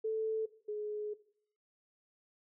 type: tone pair in turn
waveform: sine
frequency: 440 / 421.1 Hz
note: A4 / G#4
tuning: 0 / +24 cents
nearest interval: minor second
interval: 76 cents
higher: first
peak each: -31 / -35 dBFS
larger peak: first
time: 0.04-0.46 / 0.68-1.14 s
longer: second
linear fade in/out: 10 ms
effects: noise-tail reverb RT60 0.6 s tail -17 dB re dry